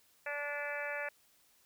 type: harmonic tone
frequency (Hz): 290.1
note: D4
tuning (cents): -21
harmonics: 2 / 3 / 4 / 5 / 6 / 7 / 8 / 9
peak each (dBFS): -41 / -47 / -51 / -44 / -41 / -46 / -45 / -49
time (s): 0.26-1.09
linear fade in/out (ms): 5
effects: white hiss -68 dBFS RMS until 1.65 s